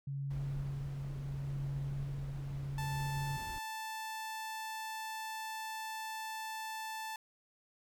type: tone with tremolo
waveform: sine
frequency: 138.8 Hz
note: C#3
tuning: 3 cents sharp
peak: -35 dBFS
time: 0.07-3.37 s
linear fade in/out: 5 ms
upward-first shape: sine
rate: 0.75 Hz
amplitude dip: 35%
type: noise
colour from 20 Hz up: brown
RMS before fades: -47 dBFS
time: 0.3-3.59 s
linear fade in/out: 10 ms
type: tone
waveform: sawtooth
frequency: 880 Hz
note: A5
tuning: in tune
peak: -36 dBFS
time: 2.78-7.16 s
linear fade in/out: 2 ms
effects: none